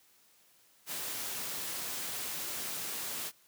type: noise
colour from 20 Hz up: white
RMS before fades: -38 dBFS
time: 0.86-3.32 s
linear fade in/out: 50 ms
effects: white hiss -65 dBFS RMS until 3.47 s + high-pass 100 Hz 12 dB/octave